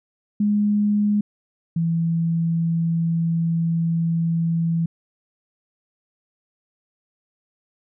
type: tone pair in turn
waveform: sine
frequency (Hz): 207.3 / 166.06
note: G#3 / E3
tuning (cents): -3 / +13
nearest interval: major third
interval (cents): 384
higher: first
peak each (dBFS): -16 / -18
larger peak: first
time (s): 0.4-1.21 / 1.76-4.86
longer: second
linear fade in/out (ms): 5
effects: none